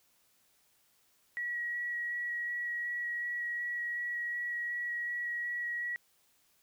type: tone with vibrato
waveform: sine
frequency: 1918 Hz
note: A#6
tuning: 49 cents sharp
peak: -33 dBFS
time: 1.37-5.96 s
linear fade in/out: 0 ms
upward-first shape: square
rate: 2.7 Hz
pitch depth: 8 cents each way
effects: white hiss -70 dBFS RMS until 6.62 s